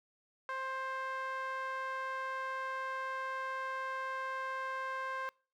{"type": "tone with band-pass filter", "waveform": "sawtooth", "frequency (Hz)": 527, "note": "C5", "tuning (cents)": 12, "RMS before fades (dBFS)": -39, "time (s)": [0.49, 5.29], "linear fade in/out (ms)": 0, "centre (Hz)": 1300, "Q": 3.7, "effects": ["noise-tail reverb RT60 0.4 s tail -25 dB re dry"]}